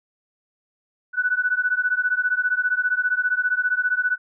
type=beating tone pair; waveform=sine; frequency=1480 / 1495 Hz; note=F#6 / F#6; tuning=0 / +17 cents; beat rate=15 Hz; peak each=-22 dBFS; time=1.13-4.18 s; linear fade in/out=50 ms; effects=none